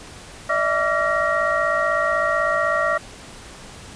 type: tone cluster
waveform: sine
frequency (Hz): 596 / 652 / 1151 / 1377 / 1884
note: D5 / E5 / D6 / F6 / A#6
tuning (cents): +25 / -19 / -35 / -25 / +18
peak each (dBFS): -24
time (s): 0.49-2.98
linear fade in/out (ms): 10
effects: pink hiss -40 dBFS RMS until 3.95 s + resampled to 22050 Hz